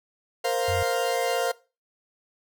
40% pulse chord, Bb suspended second, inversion none, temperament equal, 466.2 / 523.3 / 698.5 Hz, Bb4 / C5 / F5, 0 / 0 / 0 cents, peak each -27 dBFS, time 0.44-1.52 s, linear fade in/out 10 ms
sine tone, 91 Hz, F#2, 28 cents flat, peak -28 dBFS, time 0.68-0.83 s, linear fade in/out 5 ms
effects noise-tail reverb RT60 0.3 s tail -20 dB re dry

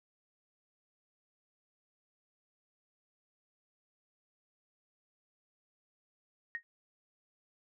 sine tone with exponential decay, 1864.7 Hz, A#6, in tune, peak -31 dBFS, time 6.55-6.63 s, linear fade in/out 0 ms, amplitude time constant 16 ms, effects none

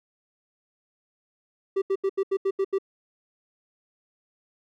triangle tone bursts, 388.7 Hz, G4, 15 cents flat, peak -19 dBFS, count 8, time 1.76-2.785 s, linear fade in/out 10 ms, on 59 ms, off 79 ms, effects none

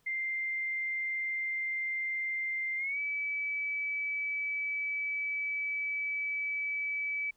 sine tone with pitch glide, 2093 to 2296 Hz, C7 to D7, 0 to -40 cents, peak -31 dBFS, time 0.06-7.31 s, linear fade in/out 10 ms, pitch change +160 cents, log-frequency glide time 2.77-2.99 s, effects pink hiss -72 dBFS RMS until 7.36 s

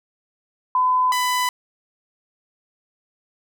sine / sawtooth tone pair in turn, 1011 / 998.2 Hz, B5 / B5, +40 / +18 cents, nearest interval unison, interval 22 cents, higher first, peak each -15 dBFS, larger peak neither, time 0.75-1.12 / 1.12-1.49 s, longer neither, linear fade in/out 2 ms, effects none

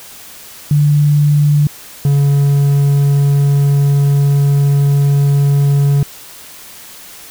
sine / triangle tone pair in turn, 146.83 / 141.36 Hz, D3 / C#3, 0 / +34 cents, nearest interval minor second, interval 66 cents, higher first, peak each -7 / -6 dBFS, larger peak second, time 0.71-1.67 / 2.05-6.03 s, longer second, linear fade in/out 2 ms, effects white hiss -35 dBFS RMS until 7.3 s

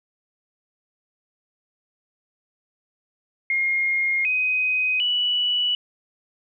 sine tone with pitch steps, 2136 / 2511 / 2952 Hz, C7 / D#7 / F#7, +35 / +15 / -5 cents, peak -19 dBFS, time 3.5-5.75 s, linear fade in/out 2 ms, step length 750 ms, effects none

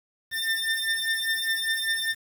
25% pulse beating tone pair, 1796 / 1801 Hz, A6 / A6, +35 / +40 cents, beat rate 5 Hz, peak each -24 dBFS, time 0.31-2.15 s, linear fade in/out 50 ms, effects 8-bit

